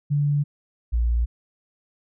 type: tone pair in turn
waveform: sine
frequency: 145 / 58.52 Hz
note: D3 / A#1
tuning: -22 / +7 cents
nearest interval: octave + major third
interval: 1571 cents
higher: first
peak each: -18 dBFS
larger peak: neither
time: 0.1-0.44 / 0.92-1.26 s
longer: neither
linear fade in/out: 20 ms
effects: none